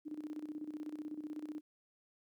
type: tone with tremolo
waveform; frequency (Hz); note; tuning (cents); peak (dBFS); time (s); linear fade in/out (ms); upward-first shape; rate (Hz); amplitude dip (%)
sine; 303.1; D#4; -45; -38; 0.05-1.61; 20; square; 16; 70
effects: high-pass 200 Hz 12 dB/octave + 13-bit